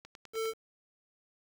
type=click train; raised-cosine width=0.2 ms; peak=-31 dBFS; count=5; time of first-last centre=0.05-0.456 s; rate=9.85 Hz
type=tone; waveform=square; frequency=445.8 Hz; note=A4; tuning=23 cents sharp; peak=-32 dBFS; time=0.33-0.54 s; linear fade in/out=50 ms
effects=9-bit